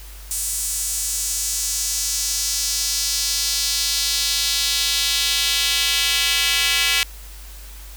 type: tone with high-pass filter sweep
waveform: square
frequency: 153 Hz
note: D#3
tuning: 29 cents flat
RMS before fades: -21 dBFS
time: 0.31-7.03 s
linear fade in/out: 0 ms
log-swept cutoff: 8300 to 2600 Hz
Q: 1.8
effects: added 50 Hz sine -36 dBFS peak until 7.96 s + white hiss -43 dBFS RMS until 7.96 s